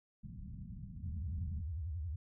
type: low-pass noise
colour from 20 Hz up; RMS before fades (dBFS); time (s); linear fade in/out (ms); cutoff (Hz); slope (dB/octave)
white; -47; 0.23-1.62; 10; 200; 48
type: tone with vibrato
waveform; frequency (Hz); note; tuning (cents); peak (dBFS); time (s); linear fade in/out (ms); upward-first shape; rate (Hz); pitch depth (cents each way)
sine; 80.6; E2; -38; -37; 1.04-2.16; 5; sine; 11; 240
effects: none